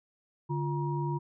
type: tone cluster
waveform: sine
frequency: 145.3 / 348.8 / 951 Hz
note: D3 / F4 / A#5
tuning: -18 / -2 / +34 cents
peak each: -30 / -36 / -36 dBFS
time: 0.49-1.19 s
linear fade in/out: 20 ms
effects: none